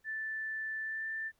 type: tone with pitch glide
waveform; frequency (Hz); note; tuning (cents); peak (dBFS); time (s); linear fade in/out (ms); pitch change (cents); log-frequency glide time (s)
sine; 1760 to 1775.3; A6 to A6; 0 to +15; -35; 0.04-1.32; 50; +15; 0.82-1.07
effects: pink hiss -75 dBFS RMS until 1.39 s